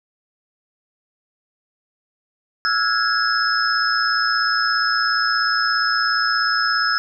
sine tone cluster, 1320 / 1437 / 1655 / 5180 Hz, E6 / F6 / G#6 / E8, +2 / +49 / -6 / -31 cents, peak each -22 dBFS, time 2.65-6.98 s, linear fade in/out 0 ms, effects none

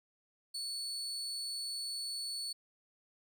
35% pulse tone, 4435 Hz, C#8, in tune, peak -36 dBFS, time 0.54-2.53 s, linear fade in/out 10 ms, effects none

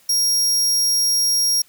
sawtooth tone, 5600 Hz, F8, 4 cents sharp, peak -13 dBFS, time 0.09-1.62 s, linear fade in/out 5 ms, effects white hiss -54 dBFS RMS until 1.68 s

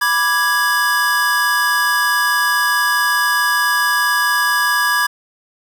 square chord, G# diminished, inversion first, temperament equal, 987.8 / 1174.7 / 1661.2 Hz, B5 / D6 / G#6, 0 / 0 / 0 cents, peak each -22 / -21 / -16 dBFS, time 0.01-5.07 s, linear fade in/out 10 ms, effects none

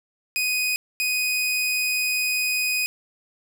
sawtooth tone bursts at uneven times, 2495 Hz, D#7, 4 cents sharp, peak -18 dBFS, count 2, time 0.36-0.76 / 1-2.86 s, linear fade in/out 0 ms, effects 9-bit

